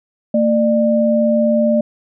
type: tone pair together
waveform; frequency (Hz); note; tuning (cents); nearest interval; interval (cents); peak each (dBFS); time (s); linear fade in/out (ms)
sine; 226.7 / 597.9; A#3 / D5; -48 / +31; octave + perfect fourth; 1679; -14; 0.34-1.81; 5
effects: none